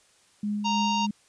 sine tone with tremolo, 207.7 Hz, G#3, in tune, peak -25 dBFS, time 0.43-1.11 s, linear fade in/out 5 ms, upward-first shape sine, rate 3.3 Hz, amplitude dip 35%
harmonic tone, 930 Hz, A#5, 4 cents flat, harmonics 1 / 3 / 4 / 5 / 6 / 7, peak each -25 / -31 / -37 / -38 / -41 / -40 dBFS, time 0.64-1.07 s, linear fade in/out 20 ms
effects white hiss -61 dBFS RMS until 1.28 s + resampled to 22050 Hz

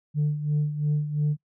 sine tone with tremolo, 149 Hz, D3, 25 cents sharp, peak -18 dBFS, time 0.14-1.37 s, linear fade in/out 50 ms, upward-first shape sine, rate 2.9 Hz, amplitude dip 70%, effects noise-tail reverb RT60 0.1 s tail -26 dB re dry + tanh soft clip ceiling -18 dBFS

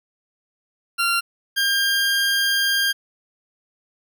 20% pulse tone pair in turn, 1380 / 1604.4 Hz, F6 / G6, -21 / +40 cents, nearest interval minor third, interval 261 cents, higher second, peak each -13 dBFS, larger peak neither, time 0.98-1.21 / 1.56-2.93 s, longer second, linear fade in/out 20 ms, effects none

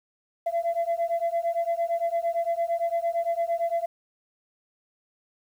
sine beating tone pair, 673 / 681.8 Hz, E5 / F5, +36 / -42 cents, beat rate 8.8 Hz, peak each -25 dBFS, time 0.46-3.86 s, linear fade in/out 10 ms, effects tanh soft clip ceiling -20 dBFS + 9-bit

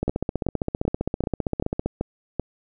two click trains, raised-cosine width 2 ms, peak -10 / -10 dBFS, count 29 / 7, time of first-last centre 0.03-1.86 / 0.08-2.397 s, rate 15.3 / 2.59 Hz, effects none

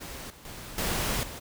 pink noise with level steps, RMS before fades -40 / -51 / -42 / -29 / -40 dBFS, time 0-1.4 s, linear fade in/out 20 ms, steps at 0.3 / 0.45 / 0.78 / 1.23 s, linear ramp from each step 2 ms, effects none

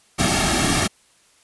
pink noise with comb filter, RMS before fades -19 dBFS, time 0.18-0.88 s, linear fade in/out 20 ms, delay 2 ms, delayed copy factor -0.8, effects white hiss -57 dBFS RMS until 1.43 s + resampled to 24000 Hz

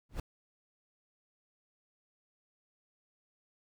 brown noise with exponential growth, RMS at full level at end -29 dBFS, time 0.09-0.2 s, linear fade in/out 5 ms, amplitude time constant 23 ms, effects none

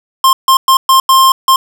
square tone bursts at uneven times, 1058 Hz, C6, 19 cents sharp, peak -5 dBFS, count 6, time 0.24-0.33 / 0.48-0.57 / 0.68-0.77 / 0.89-1 / 1.09-1.32 / 1.48-1.56 s, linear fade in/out 2 ms, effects none

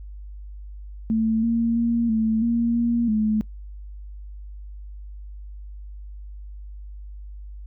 sine tone with pitch steps, 222.3 / 231.1 / 233.5 / 221.2 / 233.7 / 235.4 / 215.4 Hz, A3 / A#3 / A#3 / A3 / A#3 / A#3 / A3, +18 / -15 / +3 / +9 / +5 / +17 / -37 cents, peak -18 dBFS, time 1.1-3.41 s, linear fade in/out 0 ms, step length 330 ms, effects noise-tail reverb RT60 0.1 s tail -21 dB re dry + added 50 Hz sine -35 dBFS peak until 7.66 s

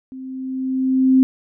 sine tone with level ramp, 261.4 Hz, C4, 1 cent flat, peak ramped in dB -31 to -8 dBFS, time 0.12-1.23 s, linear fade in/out 0 ms, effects none

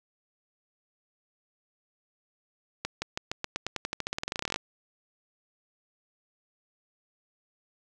accelerating click train, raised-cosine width 0.2 ms, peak -13 dBFS, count 26, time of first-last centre 2.85-4.56 s, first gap 170 ms, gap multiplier 0.91, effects none

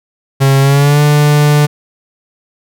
45% pulse tone with pitch glide, 136.3 to 147.78 Hz, C#3 to D3, -29 to +11 cents, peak -6 dBFS, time 0.4-1.67 s, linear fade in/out 20 ms, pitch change +140 cents, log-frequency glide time 0.6-1.01 s, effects none

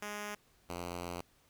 5% pulse tone pair in turn, 207.7 / 87.49 Hz, G#3 / F2, 0 / +4 cents, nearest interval octave + minor third, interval 1496 cents, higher first, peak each -28 dBFS, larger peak neither, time 0.02-0.35 / 0.69-1.21 s, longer second, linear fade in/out 5 ms, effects pink hiss -68 dBFS RMS until 1.49 s

